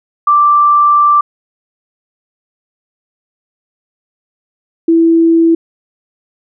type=tone pair in turn; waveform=sine; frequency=1174.7 / 330.5 Hz; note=D6 / E4; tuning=0 / +5 cents; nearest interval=octave + minor seventh; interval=2195 cents; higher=first; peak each=-5 dBFS; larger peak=neither; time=0.27-1.21 / 4.88-5.55 s; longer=first; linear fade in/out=5 ms; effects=none